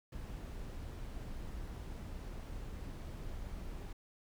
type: noise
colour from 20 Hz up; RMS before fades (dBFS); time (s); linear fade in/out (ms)
brown; -44; 0.12-3.93; 5
effects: none